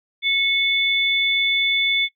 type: tone pair together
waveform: sine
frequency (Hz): 2201 / 3494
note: C#7 / A7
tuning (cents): -13 / -13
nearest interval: minor sixth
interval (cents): 800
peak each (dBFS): -19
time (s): 0.22-2.09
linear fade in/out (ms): 50
effects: noise-tail reverb RT60 0.1 s tail -20 dB re dry